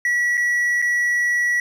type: tone with dropouts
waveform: triangle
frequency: 1937 Hz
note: B6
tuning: 34 cents flat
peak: -15 dBFS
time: 0.05-1.6 s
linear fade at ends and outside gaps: 2 ms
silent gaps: 0.372-0.376 / 0.818-0.823 s
effects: none